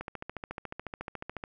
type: click train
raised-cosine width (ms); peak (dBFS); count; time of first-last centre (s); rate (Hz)
0.5; -22; 21; 0.01-1.439; 14
effects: none